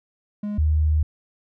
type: tone pair in turn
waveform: triangle / sine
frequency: 207.4 / 76.93 Hz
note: G#3 / D#2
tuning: -2 / -19 cents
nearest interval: octave + perfect fourth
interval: 1717 cents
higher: first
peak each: -23 / -16 dBFS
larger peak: second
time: 0.43-0.58 / 0.58-1.03 s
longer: second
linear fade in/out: 5 ms
effects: none